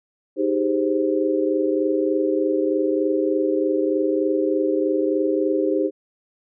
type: chord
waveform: sine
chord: Ab major seventh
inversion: second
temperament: equal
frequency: 311.1 / 392 / 415.3 / 523.3 Hz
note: Eb4 / G4 / Ab4 / C5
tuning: 0 / 0 / 0 / 0 cents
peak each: -22 / -22 / -28 / -24 dBFS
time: 0.36-5.91 s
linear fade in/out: 50 ms
effects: none